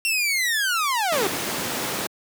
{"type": "linear sweep", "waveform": "sawtooth", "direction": "down", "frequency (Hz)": [2746, 359.2], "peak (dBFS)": -17, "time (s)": [0.05, 1.27], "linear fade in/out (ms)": 0}
{"type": "noise", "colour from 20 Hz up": "pink", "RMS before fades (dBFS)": -26, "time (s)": [1.12, 2.07], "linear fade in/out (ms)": 5}
{"effects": ["high-pass 200 Hz 12 dB/octave"]}